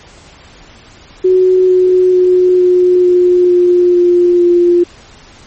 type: tone with pitch steps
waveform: sine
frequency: 370 / 367 / 364.1 / 361.1 / 358.2 / 355.3 / 352.5 / 349.6 Hz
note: F#4 / F#4 / F#4 / F#4 / F4 / F4 / F4 / F4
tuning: 0 / -14 / -28 / -42 / +44 / +30 / +16 / +2 cents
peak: -5 dBFS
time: 1.24-4.84 s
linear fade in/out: 10 ms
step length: 450 ms
effects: pink hiss -39 dBFS RMS until 5.46 s + MP3 32 kbps